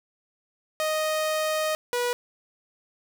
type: tone pair in turn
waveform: sawtooth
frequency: 622.3 / 486.7 Hz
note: D#5 / B4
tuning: 0 / -25 cents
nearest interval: major third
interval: 425 cents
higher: first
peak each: -20 dBFS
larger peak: neither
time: 0.8-1.75 / 1.93-2.13 s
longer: first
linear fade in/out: 0 ms
effects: none